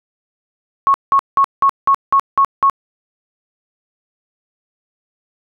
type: tone bursts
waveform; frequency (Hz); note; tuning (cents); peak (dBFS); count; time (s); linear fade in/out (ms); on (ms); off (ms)
sine; 1100; C#6; -14; -8; 8; 0.87-2.698; 0; 71; 180
effects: none